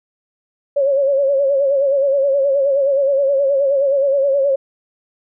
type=tone with vibrato; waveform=sine; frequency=553 Hz; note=C#5; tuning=4 cents flat; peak=-12 dBFS; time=0.76-4.56 s; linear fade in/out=10 ms; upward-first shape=sine; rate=9.5 Hz; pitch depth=63 cents each way; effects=none